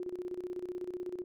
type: tone with tremolo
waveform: sine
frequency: 359.8 Hz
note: F#4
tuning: 48 cents flat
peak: -34 dBFS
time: 0-1.24 s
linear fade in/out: 2 ms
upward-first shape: square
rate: 16 Hz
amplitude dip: 70%
effects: none